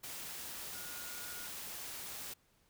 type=tone in noise; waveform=sine; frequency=1437 Hz; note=F6; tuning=49 cents sharp; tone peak=-52 dBFS; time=0.74-1.48 s; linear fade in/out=10 ms; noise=white; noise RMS=-45 dBFS; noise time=0.03-2.34 s; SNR=-10 dB; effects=pink hiss -72 dBFS RMS until 2.69 s